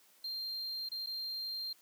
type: tone with dropouts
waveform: triangle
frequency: 4183 Hz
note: C8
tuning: 1 cent flat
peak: -36 dBFS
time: 0.24-1.73 s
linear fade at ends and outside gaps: 5 ms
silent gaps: 0.889-0.916 / 1.062-1.069 s
effects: white hiss -65 dBFS RMS until 1.81 s + high-pass 150 Hz 12 dB/octave